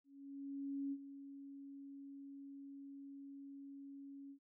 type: tone with ADSR envelope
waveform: sine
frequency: 277.7 Hz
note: C#4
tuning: 3 cents sharp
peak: -38 dBFS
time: 0.04-4.39 s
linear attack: 880 ms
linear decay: 53 ms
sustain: -12 dB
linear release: 83 ms
effects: none